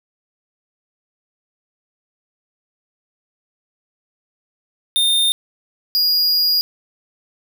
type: tone pair in turn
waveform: square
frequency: 3633 / 4865 Hz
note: A#7 / D#8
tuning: -45 / -40 cents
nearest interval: perfect fourth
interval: 505 cents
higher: second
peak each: -14 dBFS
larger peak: neither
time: 4.96-5.32 / 5.95-6.61 s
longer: second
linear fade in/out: 0 ms
effects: none